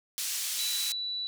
pink band-pass noise, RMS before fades -33 dBFS, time 0.18-0.92 s, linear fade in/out 0 ms, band 4200 to 14000 Hz, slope 12 dB/octave
sine tone, 3951 Hz, B7, in tune, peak -31 dBFS, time 0.59-1.27 s, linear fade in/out 0 ms
effects none

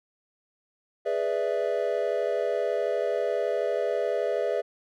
triangle chord, E dominant seventh, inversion first, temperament equal, 415.3 / 493.9 / 587.3 / 659.3 Hz, G#4 / B4 / D5 / E5, 0 / 0 / 0 / 0 cents, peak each -28 dBFS, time 1.05-4.62 s, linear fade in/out 20 ms, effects none

